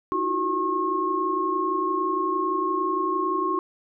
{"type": "tone cluster", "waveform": "sine", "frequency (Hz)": [314.9, 341.2, 372.4, 1082], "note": ["D#4", "F4", "F#4", "C#6"], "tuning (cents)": [21, -40, 11, -42], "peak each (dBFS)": [-31, -32, -28, -24], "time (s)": [0.12, 3.59], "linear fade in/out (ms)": 0, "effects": []}